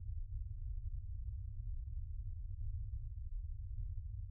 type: low-pass noise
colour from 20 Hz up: pink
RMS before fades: -43 dBFS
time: 0-4.3 s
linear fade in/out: 5 ms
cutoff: 110 Hz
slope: 96 dB/octave
effects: none